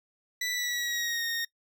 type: tone with pitch glide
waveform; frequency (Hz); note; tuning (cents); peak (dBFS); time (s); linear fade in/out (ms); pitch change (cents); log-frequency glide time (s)
20% pulse; 1975.5 to 1853.9; B6 to A#6; 0 to -10; -24; 0.41-1.45; 5; -110; 0.52-1.25
effects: noise-tail reverb RT60 0.1 s tail -23 dB re dry